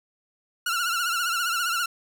sawtooth tone with vibrato, 1396.9 Hz, F6, in tune, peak -20 dBFS, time 0.66-1.86 s, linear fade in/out 5 ms, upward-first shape triangle, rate 15 Hz, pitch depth 100 cents each way, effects none

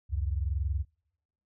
sine tone pair together, 68.12 / 89 Hz, C#2 / F2, -30 / +33 cents, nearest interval perfect fourth, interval 463 cents, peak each -29 / -32 dBFS, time 0.09-0.85 s, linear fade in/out 50 ms, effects noise-tail reverb RT60 0.8 s tail -25 dB re dry

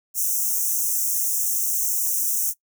white high-pass noise, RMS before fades -23 dBFS, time 0.14-2.54 s, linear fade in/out 50 ms, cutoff 5700 Hz, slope 96 dB/octave, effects noise-tail reverb RT60 0.1 s tail -20 dB re dry

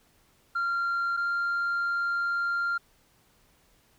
sine tone pair in turn, 1384 / 1391.4 Hz, F6 / F6, -16 / -7 cents, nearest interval unison, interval 9 cents, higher second, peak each -23 dBFS, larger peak neither, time 0.55-1.17 / 1.17-2.78 s, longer second, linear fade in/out 10 ms, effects tanh soft clip ceiling -24 dBFS + pink hiss -64 dBFS RMS until 3.98 s

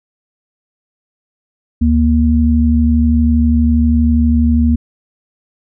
sine tone pair together, 74.39 / 235.6 Hz, D2 / A#3, +23 / +19 cents, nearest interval octave + minor sixth, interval 1996 cents, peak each -11 dBFS, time 1.81-4.76 s, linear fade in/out 10 ms, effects none

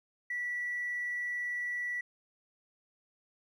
triangle tone with tanh clipping, 1953 Hz, B6, 20 cents flat, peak -32 dBFS, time 0.3-2.01 s, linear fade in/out 5 ms, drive 1 dB, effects none

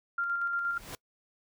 sine tone with tremolo, 1391 Hz, F6, 7 cents flat, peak -27 dBFS, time 0.18-0.78 s, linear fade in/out 5 ms, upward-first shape square, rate 8.5 Hz, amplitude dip 30%
pink noise with exponential growth, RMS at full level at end -38 dBFS, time 0.53-0.95 s, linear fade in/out 1 ms, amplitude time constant 90 ms
effects noise-tail reverb RT60 0.1 s tail -24 dB re dry

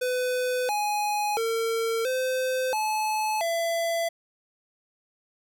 square tone with pitch steps, 502 / 834 / 454.9 / 515 / 861 / 671 Hz, B4 / G#5 / A#4 / C5 / A5 / E5, +28 / +7 / -42 / -28 / -38 / +31 cents, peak -25 dBFS, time 0.01-4.09 s, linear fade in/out 10 ms, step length 680 ms, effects none

